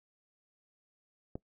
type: click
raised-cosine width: 2 ms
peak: -25 dBFS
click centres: 1.355 s
effects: noise-tail reverb RT60 0.1 s tail -21 dB re dry